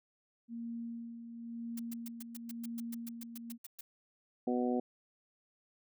sine tone with tremolo, 232.8 Hz, A#3, 2 cents flat, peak -38 dBFS, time 0.48-3.58 s, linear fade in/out 50 ms, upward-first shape sine, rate 0.97 Hz, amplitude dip 55%
blue noise bursts, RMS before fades -46 dBFS, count 15, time 1.77-3.81 s, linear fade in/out 5 ms, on 24 ms, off 120 ms
harmonic tone, 123.47 Hz, B2, in tune, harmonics 2 / 3 / 4 / 5 / 6, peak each -32 / -37 / -38 / -43 / -40 dBFS, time 4.47-4.8 s, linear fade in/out 5 ms
effects none

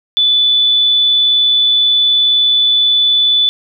sine tone, 3481 Hz, A7, 19 cents flat, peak -8 dBFS, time 0.17-3.49 s, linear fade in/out 0 ms, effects none

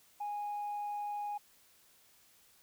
sine tone, 826 Hz, G#5, 10 cents flat, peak -34 dBFS, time 0.2-1.38 s, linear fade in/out 10 ms, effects tanh soft clip ceiling -33 dBFS + white hiss -65 dBFS RMS until 2.62 s

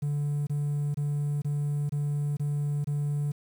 triangle tone bursts, 145.6 Hz, D3, 15 cents flat, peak -23 dBFS, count 7, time 0.02-3.32 s, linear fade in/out 10 ms, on 450 ms, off 25 ms, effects tanh soft clip ceiling -20 dBFS + 9-bit

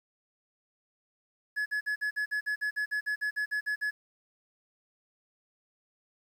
triangle tone bursts, 1700 Hz, G#6, 40 cents sharp, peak -26 dBFS, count 16, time 1.56-3.91 s, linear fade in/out 20 ms, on 100 ms, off 50 ms, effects 10-bit

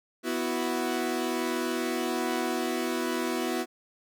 sawtooth chord, B suspended fourth, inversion none, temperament equal, 246.9 / 329.6 / 370 Hz, B3 / E4 / F#4, 0 / 0 / 0 cents, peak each -28 dBFS, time 0.23-3.66 s, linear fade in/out 50 ms, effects none

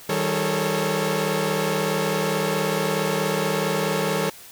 sawtooth tone cluster, 158.9 / 195.4 / 427.8 / 452.4 / 549 Hz, D#3 / G3 / A4 / A4 / C#5, +37 / -5 / -49 / +48 / -17 cents, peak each -24 dBFS, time 0.09-4.3 s, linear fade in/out 5 ms, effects white hiss -44 dBFS RMS until 4.51 s

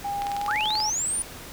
sine tone with pitch glide, 807 to 854.5 Hz, G#5 to G#5, -50 to +49 cents, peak -26 dBFS, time 0.04-0.9 s, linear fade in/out 10 ms, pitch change +99 cents, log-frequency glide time 0.38-0.61 s
click train, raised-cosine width 0.2 ms, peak -16 dBFS, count 13, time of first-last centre 0.22-0.803 s, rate 20.6 Hz
sine linear sweep, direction up, 1108.7 to 9700 Hz, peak -24 dBFS, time 0.48-1.22 s, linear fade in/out 0 ms
effects pink hiss -41 dBFS RMS until 1.52 s

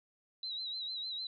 sine tone with vibrato, 3951 Hz, B7, in tune, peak -37 dBFS, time 0.43-1.27 s, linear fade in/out 2 ms, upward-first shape sine, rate 6.6 Hz, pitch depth 71 cents each way, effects none

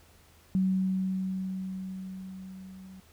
sine tone with level ramp, 188.4 Hz, F#3, 32 cents sharp, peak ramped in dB -22 to -45 dBFS, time 0.55-3 s, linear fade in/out 0 ms, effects added 80 Hz sine -60 dBFS peak until 3.12 s + pink hiss -60 dBFS RMS until 3.12 s

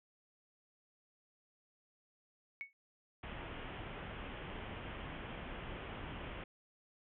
sine tone with exponential decay, 2217 Hz, C#7, in tune, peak -37 dBFS, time 2.61-2.73 s, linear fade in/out 0 ms, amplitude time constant 25 ms
pink low-pass noise, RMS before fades -46 dBFS, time 3.23-6.44 s, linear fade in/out 5 ms, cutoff 3300 Hz, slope 96 dB/octave
effects none

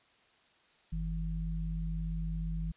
sine tone pair together, 48.47 / 162.6 Hz, G1 / E3, -19 / -23 cents, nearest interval octave + major sixth, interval 2096 cents, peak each -34 / -36 dBFS, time 0.92-2.72 s, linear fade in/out 10 ms, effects white hiss -66 dBFS RMS until 2.76 s + resampled to 8000 Hz

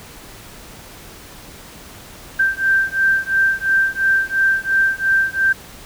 sine beating tone pair, 1568 / 1570.9 Hz, G6 / G6, 0 / +3 cents, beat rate 2.9 Hz, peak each -17 dBFS, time 2.39-5.53 s, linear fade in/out 10 ms, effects pink hiss -39 dBFS RMS until 5.85 s

